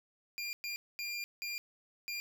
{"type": "tone bursts at uneven times", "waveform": "25% pulse", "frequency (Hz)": 2399, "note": "D7", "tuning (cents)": 36, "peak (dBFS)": -33, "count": 5, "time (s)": [[0.38, 0.53], [0.64, 0.76], [0.99, 1.24], [1.42, 1.58], [2.08, 2.2]], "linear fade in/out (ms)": 0, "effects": []}